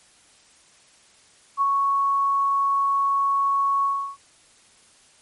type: tone with ADSR envelope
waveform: sine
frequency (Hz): 1108.7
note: C#6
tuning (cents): 0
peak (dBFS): -16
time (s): 1.57-4.17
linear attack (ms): 44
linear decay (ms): 28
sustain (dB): -2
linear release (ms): 330
effects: white hiss -55 dBFS RMS until 5.21 s + MP3 48 kbps